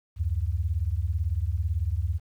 sine beating tone pair, 73.42 / 91.42 Hz, D2 / F#2, 0 / -20 cents, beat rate 18 Hz, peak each -27 dBFS, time 0.16-2.2 s, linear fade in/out 50 ms, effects 10-bit

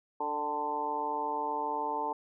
harmonic tone with a mistuned harmonic, 147.8 Hz, D3, 11 cents sharp, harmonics 2 / 3 / 4 / 5 / 6 / 7, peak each -43 / -39 / -43 / -41 / -32 / -39 dBFS, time 0.2-2.13 s, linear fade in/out 5 ms, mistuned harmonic 5, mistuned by +49 cents, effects none

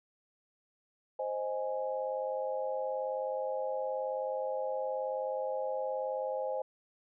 sine chord, Ab major, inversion first, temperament equal, 523.3 / 622.3 / 830.6 Hz, C5 / Eb5 / Ab5, 0 / 0 / 0 cents, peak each -34 / -38 / -39 dBFS, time 1.19-6.62 s, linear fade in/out 5 ms, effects none

